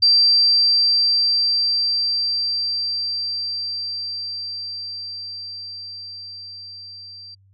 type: tone with level ramp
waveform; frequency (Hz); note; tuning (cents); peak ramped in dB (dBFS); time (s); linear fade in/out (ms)
sine; 4700; D8; +1; -10 to -36; 0.02-7.35; 10
effects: added 97 Hz sine -51 dBFS peak until 7.53 s + MP3 64 kbps